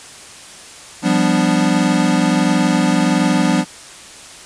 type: chord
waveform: square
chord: G dominant seventh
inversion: third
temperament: equal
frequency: 174.61 / 196 / 246.9 / 293.7 Hz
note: F3 / G3 / B3 / D4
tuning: 0 / 0 / 0 / 0 cents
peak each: -19 dBFS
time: 1.02-3.65 s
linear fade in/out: 50 ms
effects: white hiss -37 dBFS RMS until 4.45 s + resampled to 22050 Hz